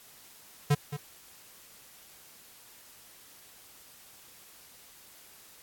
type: tone with echo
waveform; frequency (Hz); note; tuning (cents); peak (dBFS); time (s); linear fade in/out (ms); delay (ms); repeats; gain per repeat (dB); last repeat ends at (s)
square; 145.3; D3; -18; -21; 0.7-0.75; 10; 220; 1; -12; 0.97
effects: white hiss -54 dBFS RMS until 5.62 s + AAC 64 kbps